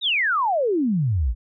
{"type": "exponential sweep", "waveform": "sine", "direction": "down", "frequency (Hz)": [3900, 50.7], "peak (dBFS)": -18, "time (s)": [0.01, 1.35], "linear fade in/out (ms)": 50, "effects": []}